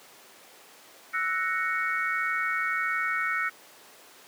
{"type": "chord", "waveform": "sine", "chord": "F# dominant seventh", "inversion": "third", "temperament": "equal", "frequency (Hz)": [1318.5, 1480, 1864.7, 2217], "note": ["E6", "F#6", "A#6", "C#7"], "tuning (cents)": [0, 0, 0, 0], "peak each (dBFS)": -31, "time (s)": [1.13, 3.5], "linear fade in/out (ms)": 20, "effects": ["pink hiss -51 dBFS RMS until 4.27 s", "high-pass 400 Hz 12 dB/octave"]}